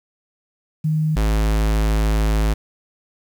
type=tone pair in turn; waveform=sine / square; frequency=155.56 / 53.43 Hz; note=D#3 / G#1; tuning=0 / +50 cents; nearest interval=octave + perfect fifth; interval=1850 cents; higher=first; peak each=-16 dBFS; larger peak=neither; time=0.84-1.16 / 1.16-2.54 s; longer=second; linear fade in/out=10 ms; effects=8-bit